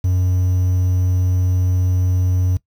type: tone with quantisation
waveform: triangle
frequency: 91.5 Hz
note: F#2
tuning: 19 cents flat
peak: -12 dBFS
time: 0.04-2.57 s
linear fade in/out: 5 ms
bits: 7
effects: noise-tail reverb RT60 0.1 s tail -19 dB re dry